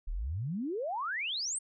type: exponential sweep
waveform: sine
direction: up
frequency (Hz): 32.34 to 9080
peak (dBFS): -32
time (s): 0.07-1.59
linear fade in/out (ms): 10
effects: none